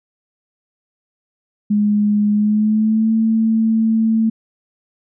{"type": "tone with pitch glide", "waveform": "sine", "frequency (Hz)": [208, 222.9], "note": ["G#3", "A3"], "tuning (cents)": [3, 23], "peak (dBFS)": -12, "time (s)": [1.7, 4.3], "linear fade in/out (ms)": 10, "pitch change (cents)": 120, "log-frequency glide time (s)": [2.32, 3.13], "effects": []}